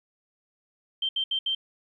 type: tone bursts at uneven times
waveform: sine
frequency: 3136 Hz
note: G7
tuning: in tune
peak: -24 dBFS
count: 4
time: 1.02-1.09 / 1.16-1.24 / 1.31-1.39 / 1.46-1.55 s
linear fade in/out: 5 ms
effects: 11-bit